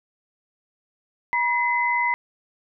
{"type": "tone pair together", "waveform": "sine", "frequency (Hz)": [963.7, 2035], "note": ["B5", "C7"], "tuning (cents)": [-43, -49], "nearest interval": "octave + minor second", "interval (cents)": 1294, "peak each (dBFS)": -22, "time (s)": [1.33, 2.14], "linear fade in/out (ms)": 0, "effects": []}